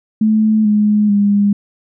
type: tone with pitch steps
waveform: sine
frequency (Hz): 216.9 / 209.9 / 203.1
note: A3 / G#3 / G#3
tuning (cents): -25 / +19 / -38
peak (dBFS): -9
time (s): 0.21-1.53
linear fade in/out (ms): 5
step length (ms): 440
effects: none